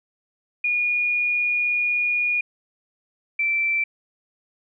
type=tone pair in turn; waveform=sine; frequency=2441 / 2337 Hz; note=D#7 / D7; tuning=-34 / -9 cents; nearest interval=minor second; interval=75 cents; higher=first; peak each=-19 dBFS; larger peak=neither; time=0.64-2.41 / 3.39-3.84 s; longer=first; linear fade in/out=5 ms; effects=none